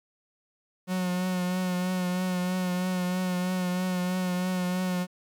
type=tone with vibrato; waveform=45% pulse; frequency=182.1 Hz; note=F#3; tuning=27 cents flat; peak=-26 dBFS; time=0.87-5.07 s; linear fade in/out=50 ms; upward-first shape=triangle; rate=3.1 Hz; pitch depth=32 cents each way; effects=10-bit